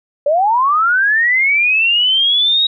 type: linear sweep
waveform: sine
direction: up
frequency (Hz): 554.4 to 3822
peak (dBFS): -10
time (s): 0.26-2.67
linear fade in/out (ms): 5
effects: none